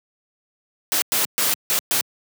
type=noise bursts at uneven times; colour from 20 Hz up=white; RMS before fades=-20 dBFS; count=5; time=0.92-1.02 / 1.12-1.25 / 1.38-1.54 / 1.7-1.79 / 1.91-2.01 s; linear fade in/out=0 ms; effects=high-pass 150 Hz 12 dB/octave